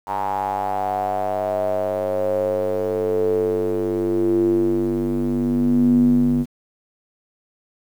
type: tone with band-pass filter sweep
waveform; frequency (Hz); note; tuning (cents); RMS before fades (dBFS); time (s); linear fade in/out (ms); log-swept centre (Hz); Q
square; 49; G1; 0; -20; 0.06-6.46; 50; 900 to 220; 8.4
effects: 8-bit